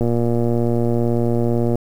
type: click train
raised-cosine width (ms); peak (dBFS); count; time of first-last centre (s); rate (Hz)
2; -7; 207; 0.01-1.756; 118
effects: 7-bit